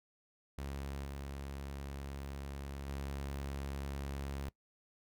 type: tone with level steps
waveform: sawtooth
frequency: 69.3 Hz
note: C#2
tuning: in tune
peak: -36 / -38 / -35 dBFS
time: 0.58-4.49 s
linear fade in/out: 0 ms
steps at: 1.04 / 2.87 s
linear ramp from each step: 20 ms
effects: noise-tail reverb RT60 0.1 s tail -21 dB re dry